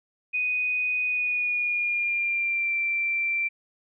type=tone with pitch glide; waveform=sine; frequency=2489 to 2351 Hz; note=D#7 to D7; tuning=0 to +1 cents; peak=-23 dBFS; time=0.33-3.49 s; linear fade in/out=20 ms; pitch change=-99 cents; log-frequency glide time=1.05-2.74 s; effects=none